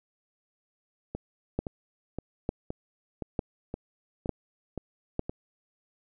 two click trains, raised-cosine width 2 ms, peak -20 / -14 dBFS, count 9 / 5, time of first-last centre 1.15-5.295 / 1.59-5.194 s, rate 1.93 / 1.11 Hz, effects none

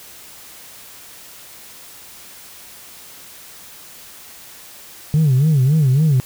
sine tone with vibrato, 142.7 Hz, D3, 49 cents flat, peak -9 dBFS, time 5.14-6.2 s, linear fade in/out 0 ms, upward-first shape sine, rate 3.6 Hz, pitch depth 200 cents each way, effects tanh soft clip ceiling -9 dBFS + white hiss -40 dBFS RMS until 6.25 s

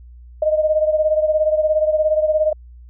sine beating tone pair, 615 / 632 Hz, D#5 / D#5, -20 / +27 cents, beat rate 17 Hz, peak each -15 / -20 dBFS, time 0.42-2.53 s, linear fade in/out 5 ms, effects added 60 Hz sine -38 dBFS peak until 2.89 s

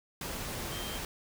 sine tone in noise, 3156 Hz, G7, 11 cents sharp, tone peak -43 dBFS, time 0.72-0.98 s, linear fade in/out 2 ms, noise pink, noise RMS -38 dBFS, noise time 0.21-1.05 s, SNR -8 dB, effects none

